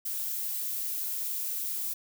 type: noise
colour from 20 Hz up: violet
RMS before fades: -33 dBFS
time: 0.05-1.94 s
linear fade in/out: 10 ms
effects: none